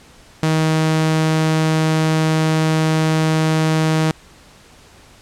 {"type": "tone", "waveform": "sawtooth", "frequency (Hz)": 158.1, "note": "D#3", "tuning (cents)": 28, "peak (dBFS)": -10, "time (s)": [0.43, 4.11], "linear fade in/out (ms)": 0, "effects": ["pink hiss -46 dBFS RMS until 5.21 s", "low-pass 9000 Hz 12 dB/octave"]}